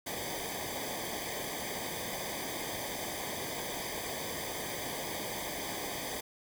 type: noise with comb filter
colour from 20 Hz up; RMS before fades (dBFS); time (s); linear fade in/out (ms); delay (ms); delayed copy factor
pink; -38; 0.06-6.21; 10; 0.73; -0.9
effects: none